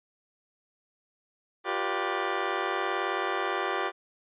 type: chord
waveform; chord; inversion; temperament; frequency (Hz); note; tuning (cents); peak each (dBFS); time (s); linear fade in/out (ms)
15% pulse; G dominant seventh; third; just; 352.8 / 392 / 490 / 588; F4 / G4 / B4 / D5; +18 / 0 / -14 / +2; -27 / -25 / -29 / -30; 1.64-3.92; 50
effects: resampled to 8000 Hz